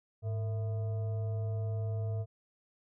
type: tone with frequency modulation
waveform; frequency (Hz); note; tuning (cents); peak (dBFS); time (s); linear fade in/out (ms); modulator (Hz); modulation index
sine; 105.4; G#2; +26; -31; 0.22-2.26; 50; 560; 0.37
effects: none